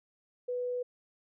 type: tone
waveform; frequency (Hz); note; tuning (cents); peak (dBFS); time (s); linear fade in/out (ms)
sine; 493.9; B4; 0; -31; 0.48-0.83; 10
effects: none